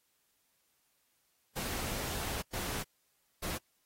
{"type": "noise bursts at uneven times", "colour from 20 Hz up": "pink", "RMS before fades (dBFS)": -38, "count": 3, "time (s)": [[1.56, 2.42], [2.53, 2.83], [3.42, 3.58]], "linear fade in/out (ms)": 10, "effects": ["white hiss -75 dBFS RMS until 3.85 s", "AAC 48 kbps"]}